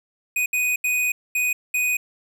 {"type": "tone bursts at uneven times", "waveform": "square", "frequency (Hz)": 2489, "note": "D#7", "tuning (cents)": 0, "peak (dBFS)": -20, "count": 5, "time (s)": [[0.36, 0.46], [0.53, 0.76], [0.84, 1.12], [1.35, 1.53], [1.74, 1.97]], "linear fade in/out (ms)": 5, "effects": []}